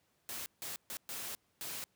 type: noise bursts at uneven times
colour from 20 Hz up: white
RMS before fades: -42 dBFS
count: 5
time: 0.29-0.46 / 0.62-0.76 / 0.9-0.97 / 1.09-1.35 / 1.61-1.84 s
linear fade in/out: 0 ms
effects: pink hiss -75 dBFS RMS until 1.95 s + high-pass 80 Hz 12 dB/octave